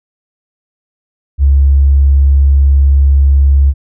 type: tone with tanh clipping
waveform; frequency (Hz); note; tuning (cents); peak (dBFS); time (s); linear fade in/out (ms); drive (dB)
triangle; 69.3; C#2; 0; -4; 1.38-3.74; 50; 4
effects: none